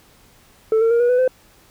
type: tone with pitch steps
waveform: sine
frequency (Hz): 441.3 / 454.8 / 468.6 / 482.9 / 497.6 / 512.8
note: A4 / A#4 / A#4 / B4 / B4 / C5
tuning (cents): +5 / -43 / +9 / -39 / +13 / -35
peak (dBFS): -10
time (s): 0.72-1.278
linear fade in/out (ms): 2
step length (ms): 93
effects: tanh soft clip ceiling -12 dBFS + pink hiss -52 dBFS RMS until 1.7 s